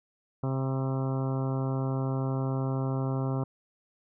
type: harmonic tone with a mistuned harmonic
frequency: 132.9 Hz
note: C3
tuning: 27 cents sharp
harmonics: 1 / 2 / 3 / 4 / 5 / 6 / 7 / 8 / 9 / 10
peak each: -28 / -34 / -38 / -40 / -42 / -44 / -45 / -46 / -47 / -48 dBFS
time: 0.43-3.44 s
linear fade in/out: 5 ms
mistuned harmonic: 7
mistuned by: +37 cents
effects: none